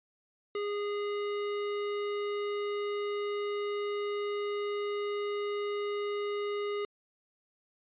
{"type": "tone", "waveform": "square", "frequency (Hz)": 411.1, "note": "G#4", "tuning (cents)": -18, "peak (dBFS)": -32, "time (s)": [0.55, 6.85], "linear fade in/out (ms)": 2, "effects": ["resampled to 8000 Hz"]}